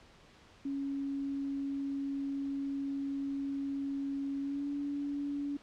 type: tone with pitch glide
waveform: sine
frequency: 277.2 to 285.2 Hz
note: C#4 to C#4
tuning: 0 to +49 cents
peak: -33 dBFS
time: 0.65-5.57 s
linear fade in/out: 5 ms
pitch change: +49 cents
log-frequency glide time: 4.4-4.69 s
effects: pink hiss -59 dBFS RMS until 5.62 s + low-pass 5000 Hz 12 dB/octave